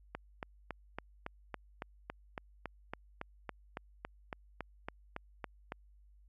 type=click train; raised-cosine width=0.5 ms; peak=-24 dBFS; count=21; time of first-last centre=0.15-5.721 s; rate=3.59 Hz; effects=added 50 Hz sine -59 dBFS peak until 6.28 s